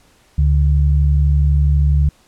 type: tone pair together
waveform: sine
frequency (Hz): 72.1 / 144.2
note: D2 / D3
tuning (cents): -31 / -31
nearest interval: octave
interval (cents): 1200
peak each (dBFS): -11 / -17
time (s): 0.38-2.09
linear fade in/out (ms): 5
effects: pink hiss -53 dBFS RMS until 2.27 s + low-pass 11000 Hz 12 dB/octave